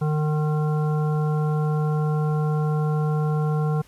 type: harmonic tone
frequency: 152.3 Hz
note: D#3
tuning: 37 cents flat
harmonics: 1 / 3 / 5 / 7 / 9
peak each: -20 / -30 / -34 / -37 / -39 dBFS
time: 0.01-3.82 s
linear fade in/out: 10 ms
effects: pink hiss -54 dBFS RMS until 3.87 s + resampled to 32000 Hz